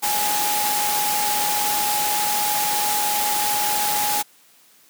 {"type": "tone in noise", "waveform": "sine", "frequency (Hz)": 834, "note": "G#5", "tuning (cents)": 7, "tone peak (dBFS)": -23, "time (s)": [0.02, 4.23], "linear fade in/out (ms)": 20, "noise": "white", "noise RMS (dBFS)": -23, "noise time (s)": [0.02, 4.23], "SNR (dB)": -3, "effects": ["white hiss -54 dBFS RMS until 4.89 s", "high-pass 150 Hz 12 dB/octave"]}